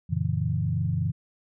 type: chord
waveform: sine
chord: F# dominant seventh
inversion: none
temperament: equal with one note detuned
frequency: 92.5 / 116.54 / 141.26 / 164.81 Hz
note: F#2 / A#2 / C#3 / E3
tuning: 0 / 0 / +33 / 0 cents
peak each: -29 dBFS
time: 0.09-1.12 s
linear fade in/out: 20 ms
effects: none